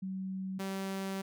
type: tone pair in turn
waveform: sine / sawtooth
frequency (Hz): 189.6 / 193.25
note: F#3 / G3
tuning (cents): +43 / -24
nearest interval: unison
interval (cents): 33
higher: second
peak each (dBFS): -35 / -31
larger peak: second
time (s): 0.02-0.59 / 0.59-1.22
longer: second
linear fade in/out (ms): 10
effects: none